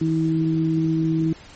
sine tone pair together, 161.12 / 321.7 Hz, E3 / E4, -39 / -42 cents, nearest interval octave, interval 1197 cents, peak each -21 / -20 dBFS, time 0.01-1.33 s, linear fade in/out 5 ms, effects pink hiss -45 dBFS RMS until 1.55 s + MP3 32 kbps

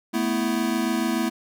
square chord, A suspended second, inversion none, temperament equal, 220 / 246.9 / 329.6 Hz, A3 / B3 / E4, 0 / 0 / 0 cents, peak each -27 dBFS, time 0.13-1.3 s, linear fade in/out 20 ms, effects none

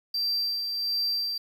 triangle tone with tremolo, 4700 Hz, D8, 1 cent sharp, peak -23 dBFS, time 0.14-1.38 s, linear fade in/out 5 ms, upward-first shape sine, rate 1.4 Hz, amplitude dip 40%, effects 9-bit

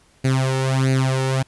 sawtooth tone with flanger, 132.1 Hz, C3, 17 cents sharp, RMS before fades -19 dBFS, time 0.24-1.43 s, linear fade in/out 10 ms, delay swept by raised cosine 0.45 to 2.25 ms, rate 1.5 Hz, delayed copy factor +0.8, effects pink hiss -56 dBFS RMS until 1.47 s + resampled to 24000 Hz

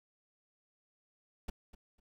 brown noise with echo, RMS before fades -37 dBFS, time 1.48-1.5 s, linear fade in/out 5 ms, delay 250 ms, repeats 2, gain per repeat -15 dB, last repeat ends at 2 s, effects none

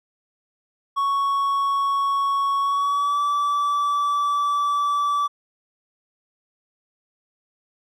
triangle tone with pitch glide, 1111 to 1156.8 Hz, C#6 to D6, +4 to -27 cents, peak -17 dBFS, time 0.96-5.28 s, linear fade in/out 20 ms, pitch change +69 cents, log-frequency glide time 2.61-3.2 s, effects none

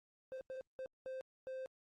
triangle tone bursts at uneven times, 522 Hz, C5, 4 cents flat, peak -40 dBFS, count 5, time 0.32-0.41 / 0.5-0.61 / 0.79-0.86 / 1.06-1.21 / 1.47-1.66 s, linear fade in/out 0 ms, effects Opus 32 kbps

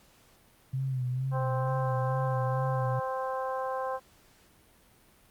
sine tone with vibrato, 129.4 Hz, C3, 19 cents flat, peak -28 dBFS, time 0.73-3 s, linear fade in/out 10 ms, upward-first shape sine, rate 2.2 Hz, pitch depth 61 cents each way
harmonic tone, 261.6 Hz, C4, in tune, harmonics 2 / 3 / 4 / 5 / 6, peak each -33 / -36 / -35 / -46 / -45 dBFS, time 1.31-4 s, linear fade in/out 50 ms
effects pink hiss -61 dBFS RMS until 5.3 s + Opus 48 kbps

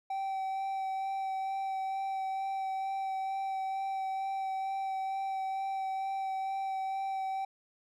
triangle tone with vibrato, 772 Hz, G5, 27 cents flat, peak -30 dBFS, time 0.1-7.45 s, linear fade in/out 5 ms, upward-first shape sine, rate 2.2 Hz, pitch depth 12 cents each way, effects none

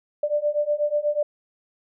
sine beating tone pair, 587.3 / 595.5 Hz, D5 / D5, 0 / +24 cents, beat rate 8.2 Hz, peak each -24 / -23 dBFS, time 0.23-1.23 s, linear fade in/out 5 ms, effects none

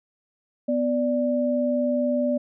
sine tone pair together, 248.7 / 587 Hz, B3 / D5, +12 / -1 cents, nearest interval octave + minor third, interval 1487 cents, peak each -23 dBFS, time 0.68-2.38 s, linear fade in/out 10 ms, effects none

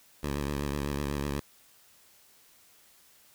10% pulse tone with vibrato, 71.4 Hz, D2, 48 cents flat, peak -22 dBFS, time 0.23-1.4 s, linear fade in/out 5 ms, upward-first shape sine, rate 8 Hz, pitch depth 55 cents each way, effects white hiss -60 dBFS RMS until 3.34 s

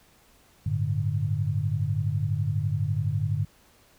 sine chord, G suspended second, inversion none, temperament equal, 98 / 110 / 146.83 Hz, G2 / A2 / D3, 0 / 0 / 0 cents, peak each -28 dBFS, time 0.66-3.45 s, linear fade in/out 5 ms, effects pink hiss -59 dBFS RMS until 3.98 s

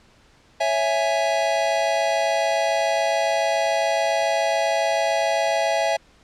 square chord, C# minor, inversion none, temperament equal with one note detuned, 554.4 / 661.5 / 830.6 Hz, C#5 / E5 / G#5, 0 / +6 / 0 cents, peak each -27 / -22 / -25 dBFS, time 0.6-5.97 s, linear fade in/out 10 ms, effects pink hiss -55 dBFS RMS until 6.23 s + low-pass 6000 Hz 12 dB/octave

